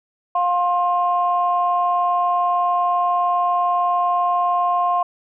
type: tone pair together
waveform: sine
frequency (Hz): 708 / 1060.8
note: F5 / C6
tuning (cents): +23 / +23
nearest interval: perfect fifth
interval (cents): 700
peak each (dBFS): -18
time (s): 0.35-5.03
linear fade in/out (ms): 5
effects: tanh soft clip ceiling -8 dBFS